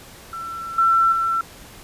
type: tone with level steps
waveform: sine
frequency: 1345 Hz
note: E6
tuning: 34 cents sharp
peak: -28 / -13 / -18 dBFS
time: 0.33-1.41 s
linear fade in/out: 2 ms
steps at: 0.78 / 1.12 s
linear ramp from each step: 5 ms
effects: pink hiss -43 dBFS RMS until 1.83 s + resampled to 32000 Hz

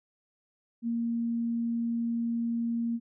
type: tone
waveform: sine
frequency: 232.9 Hz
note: A#3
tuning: 1 cent flat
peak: -27 dBFS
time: 0.82-3 s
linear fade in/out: 50 ms
effects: none

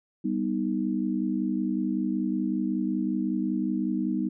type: chord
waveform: sine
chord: G augmented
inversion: none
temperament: equal with one note detuned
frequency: 196 / 246.9 / 312.2 Hz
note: G3 / B3 / D#4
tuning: 0 / 0 / +6 cents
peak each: -29 dBFS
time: 0.24-4.29 s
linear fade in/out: 10 ms
effects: none

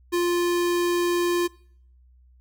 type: tone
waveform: square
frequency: 349.4 Hz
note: F4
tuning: 1 cent sharp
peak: -21 dBFS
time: 0.12-1.48 s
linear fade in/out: 20 ms
effects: noise-tail reverb RT60 0.6 s tail -23 dB re dry + added 62 Hz sine -52 dBFS peak until 2.4 s

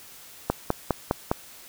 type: click train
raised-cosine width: 1 ms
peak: -7 dBFS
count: 5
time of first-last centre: 0.5-1.315 s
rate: 4.91 Hz
effects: white hiss -47 dBFS RMS until 1.68 s

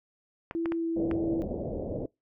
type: clicks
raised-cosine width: 0.5 ms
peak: -20 dBFS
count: 4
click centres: 0.511 / 0.658 / 0.721 / 1.113 s
type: tone with pitch glide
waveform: sine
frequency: 332.9 to 330.4 Hz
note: E4 to E4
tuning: +17 to +4 cents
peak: -27 dBFS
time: 0.55-1.42 s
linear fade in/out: 0 ms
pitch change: -13 cents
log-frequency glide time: 0.77-0.86 s
type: low-pass noise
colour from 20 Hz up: white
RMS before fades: -34 dBFS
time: 0.96-2.06 s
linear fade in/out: 5 ms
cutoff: 620 Hz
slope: 48 dB/octave
effects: noise-tail reverb RT60 0.2 s tail -23 dB re dry

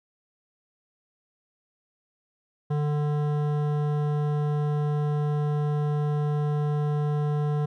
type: tone with hard clipping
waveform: sine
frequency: 148.1 Hz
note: D3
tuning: 15 cents sharp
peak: -25 dBFS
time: 2.7-7.66 s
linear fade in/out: 10 ms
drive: 14 dB
effects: none

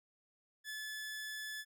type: tone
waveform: sawtooth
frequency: 1726 Hz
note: A6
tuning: 34 cents flat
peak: -38 dBFS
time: 0.64-1.65 s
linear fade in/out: 50 ms
effects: none

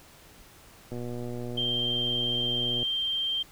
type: click train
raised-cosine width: 2 ms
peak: -24 dBFS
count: 232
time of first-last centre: 0.92-2.829 s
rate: 121 Hz
type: tone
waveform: sine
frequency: 3159 Hz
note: G7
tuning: 13 cents sharp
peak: -26 dBFS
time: 1.57-3.43 s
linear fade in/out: 10 ms
effects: pink hiss -53 dBFS RMS until 3.51 s

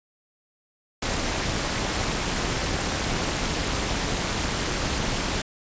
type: noise with amplitude modulation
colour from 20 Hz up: pink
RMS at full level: -23 dBFS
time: 1.02-5.42 s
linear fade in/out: 5 ms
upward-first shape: sine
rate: 234 Hz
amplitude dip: 70%
effects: resampled to 16000 Hz

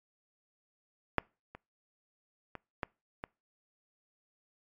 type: clicks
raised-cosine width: 0.5 ms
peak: -10 / -30 / -26 / -17 / -22 dBFS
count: 5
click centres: 1.183 / 1.55 / 2.553 / 2.832 / 3.239 s
effects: noise-tail reverb RT60 0.3 s tail -26 dB re dry + MP3 96 kbps

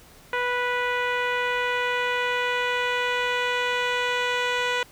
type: tone with low-pass filter sweep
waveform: 10% pulse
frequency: 491.9 Hz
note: B4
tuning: 7 cents flat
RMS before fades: -25 dBFS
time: 0.33-4.83 s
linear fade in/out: 2 ms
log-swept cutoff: 2100 to 4300 Hz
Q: 1
effects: pink hiss -51 dBFS RMS until 4.91 s

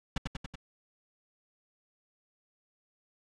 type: noise with echo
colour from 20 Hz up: pink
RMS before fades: -29 dBFS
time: 0.16-0.18 s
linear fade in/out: 5 ms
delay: 94 ms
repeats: 4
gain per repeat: -3 dB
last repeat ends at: 0.556 s
effects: low-pass 4000 Hz 12 dB/octave

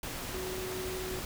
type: tone in noise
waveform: sine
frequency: 371.2 Hz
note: F#4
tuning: 6 cents sharp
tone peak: -37 dBFS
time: 0.34-1.19 s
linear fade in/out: 2 ms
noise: pink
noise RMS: -39 dBFS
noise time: 0.03-1.25 s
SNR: -1 dB
effects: none

